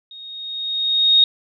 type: tone with level ramp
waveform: sine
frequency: 3729 Hz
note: A#7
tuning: in tune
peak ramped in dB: -36 to -8 dBFS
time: 0.11-1.24 s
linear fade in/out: 2 ms
effects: none